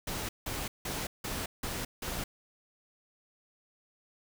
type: noise bursts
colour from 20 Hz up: pink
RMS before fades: -36 dBFS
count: 6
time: 0.07-2.24 s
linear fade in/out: 5 ms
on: 220 ms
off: 170 ms
effects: none